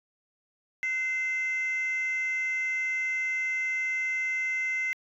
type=tone with frequency modulation; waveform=sine; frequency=2073 Hz; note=C7; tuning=17 cents flat; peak=-25 dBFS; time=0.83-4.93 s; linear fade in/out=0 ms; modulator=571 Hz; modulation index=0.35; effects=tanh soft clip ceiling -24 dBFS